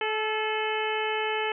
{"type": "harmonic tone with a mistuned harmonic", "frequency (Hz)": 432.5, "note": "A4", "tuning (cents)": -30, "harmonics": [1, 2, 3, 4, 5, 6, 7], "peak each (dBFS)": [-30, -31, -37, -35, -35, -35, -36], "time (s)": [0.01, 1.52], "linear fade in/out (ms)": 2, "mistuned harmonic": 3, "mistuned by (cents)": 32, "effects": []}